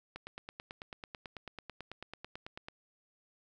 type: click train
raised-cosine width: 0.3 ms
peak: -27 dBFS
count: 24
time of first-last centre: 0.16-2.685 s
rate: 9.11 Hz
effects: none